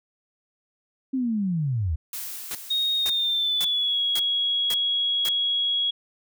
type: linear sweep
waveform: sine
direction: down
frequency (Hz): 270.1 to 70.2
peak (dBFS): -22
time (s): 1.13-1.96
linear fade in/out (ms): 10
type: noise with exponential decay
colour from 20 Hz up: blue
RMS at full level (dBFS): -32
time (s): 2.13-4.71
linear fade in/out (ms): 2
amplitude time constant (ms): 560
type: noise bursts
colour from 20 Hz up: white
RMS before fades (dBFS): -31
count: 6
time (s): 2.51-5.288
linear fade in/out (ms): 0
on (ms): 38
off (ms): 510
type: tone with pitch glide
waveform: sine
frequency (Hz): 3729 to 3322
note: A#7 to G#7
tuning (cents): 0 to 0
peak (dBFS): -21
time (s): 2.7-5.91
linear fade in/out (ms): 10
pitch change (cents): -200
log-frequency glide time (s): 2.96-4
effects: none